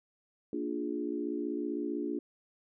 sine chord, Bb dominant seventh, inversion none, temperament equal, 233.1 / 293.7 / 349.2 / 415.3 Hz, Bb3 / D4 / F4 / Ab4, 0 / 0 / 0 / 0 cents, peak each -40 / -35 / -37 / -40 dBFS, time 0.53-2.19 s, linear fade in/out 2 ms, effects none

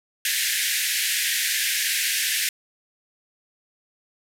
pink band-pass noise, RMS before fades -24 dBFS, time 0.25-2.49 s, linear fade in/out 2 ms, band 1600 to 15000 Hz, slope 96 dB/octave, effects none

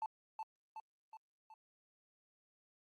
triangle tone with echo, 880 Hz, A5, in tune, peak -33 dBFS, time 0.02-0.06 s, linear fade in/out 2 ms, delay 370 ms, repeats 4, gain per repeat -5 dB, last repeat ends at 1.54 s, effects tanh soft clip ceiling -34 dBFS + Opus 48 kbps

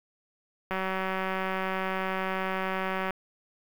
click train, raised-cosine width 0.5 ms, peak -16 dBFS, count 454, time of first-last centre 0.71-3.107 s, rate 189 Hz, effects 7-bit

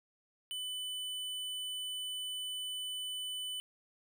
square tone, 3000 Hz, F#7, 23 cents sharp, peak -38 dBFS, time 0.51-3.6 s, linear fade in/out 0 ms, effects none

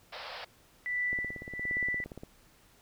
pink band-pass noise, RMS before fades -43 dBFS, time 0.12-0.45 s, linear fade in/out 10 ms, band 490 to 5200 Hz, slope 96 dB/octave
sine tone with tremolo, 1975.5 Hz, B6, in tune, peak -28 dBFS, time 0.86-2.04 s, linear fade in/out 0 ms, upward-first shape sine, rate 1.3 Hz, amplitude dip 85%
click train, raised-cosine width 2 ms, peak -29 dBFS, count 20, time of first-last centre 1.13-2.235 s, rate 17.2 Hz
effects pink hiss -62 dBFS RMS until 2.81 s

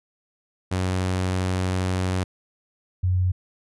sawtooth / sine tone pair in turn, 92.5 / 91.49 Hz, F#2 / F#2, 0 / -19 cents, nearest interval unison, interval 19 cents, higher first, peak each -18 dBFS, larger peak neither, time 0.71-2.24 / 3.03-3.32 s, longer first, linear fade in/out 10 ms, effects resampled to 24000 Hz

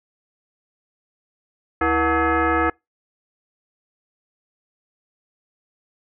sine tone with frequency modulation, 480.3 Hz, B4, 48 cents flat, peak -16 dBFS, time 1.81-2.7 s, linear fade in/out 5 ms, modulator 404 Hz, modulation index 3.3, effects noise-tail reverb RT60 0.2 s tail -26 dB re dry

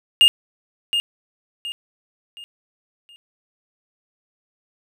triangle tone with echo, 2831 Hz, F7, 23 cents sharp, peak -7 dBFS, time 0.21-0.28 s, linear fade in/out 0 ms, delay 720 ms, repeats 4, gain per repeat -9 dB, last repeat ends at 3.16 s, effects none

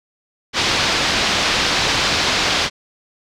white low-pass noise, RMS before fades -18 dBFS, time 0.53-2.7 s, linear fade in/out 50 ms, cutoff 5000 Hz, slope 24 dB/octave, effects none

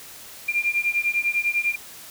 sine beating tone pair, 2388 / 2398 Hz, D7 / D7, +28 / +36 cents, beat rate 10 Hz, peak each -24 / -23 dBFS, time 0.48-1.76 s, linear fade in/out 10 ms, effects white hiss -42 dBFS RMS until 2.1 s

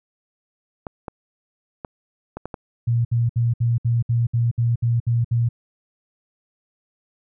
clicks, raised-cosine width 1 ms, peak -16 dBFS, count 6, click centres 0.868 / 1.082 / 1.848 / 2.37 / 2.456 / 2.542 s
sine tone bursts, 117.8 Hz, A#2, 19 cents sharp, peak -16 dBFS, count 11, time 2.87-5.49 s, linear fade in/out 10 ms, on 180 ms, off 64 ms
effects none

